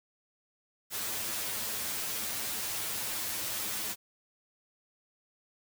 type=noise with comb filter; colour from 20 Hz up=white; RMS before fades=-35 dBFS; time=0.9-3.96 s; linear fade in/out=50 ms; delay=9.3 ms; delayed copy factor=+0.9; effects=none